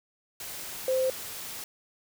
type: tone in noise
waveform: sine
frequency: 520 Hz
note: C5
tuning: 11 cents flat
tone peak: -23 dBFS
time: 0.88-1.1 s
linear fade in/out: 2 ms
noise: white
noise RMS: -39 dBFS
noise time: 0.4-1.64 s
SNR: +13 dB
effects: none